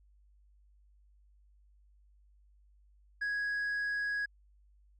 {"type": "tone with tanh clipping", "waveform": "triangle", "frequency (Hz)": 1661.2, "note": "G#6", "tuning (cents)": 0, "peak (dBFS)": -32, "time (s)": [3.21, 4.26], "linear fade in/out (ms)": 10, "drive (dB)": 7, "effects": ["added 50 Hz sine -61 dBFS peak until 4.99 s"]}